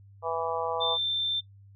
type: harmonic tone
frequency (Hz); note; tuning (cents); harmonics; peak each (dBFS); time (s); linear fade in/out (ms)
164.81; E3; 0; 3 / 4 / 5 / 6 / 7; -32 / -33 / -34 / -35 / -35; 0.22-0.98; 50
type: tone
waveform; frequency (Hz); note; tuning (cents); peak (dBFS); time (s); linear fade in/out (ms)
sine; 3566; A7; +22; -26; 0.8-1.41; 20
effects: noise-tail reverb RT60 0.1 s tail -19 dB re dry + added 99 Hz sine -50 dBFS peak until 1.75 s